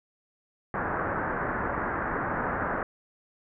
white low-pass noise, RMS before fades -30 dBFS, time 0.74-2.83 s, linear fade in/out 2 ms, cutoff 1700 Hz, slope 48 dB/octave, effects none

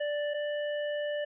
square tone pair in turn, 587.3 / 589.7 Hz, D5 / D5, 0 / +7 cents, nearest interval unison, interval 7 cents, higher second, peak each -30 / -31 dBFS, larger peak first, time 0-0.34 / 0.34-1.25 s, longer second, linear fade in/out 10 ms, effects resampled to 8000 Hz

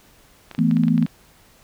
clicks, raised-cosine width 0.3 ms, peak -20 dBFS, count 10, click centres 0.513 / 0.549 / 0.589 / 0.712 / 0.769 / 0.836 / 0.882 / 0.979 / 1.026 / 1.064 s
sine chord, E suspended fourth, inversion none, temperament equal, 164.81 / 220 / 246.9 Hz, E3 / A3 / B3, 0 / 0 / 0 cents, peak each -19 dBFS, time 0.58-1.06 s, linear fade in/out 10 ms
effects pink hiss -53 dBFS RMS until 1.63 s

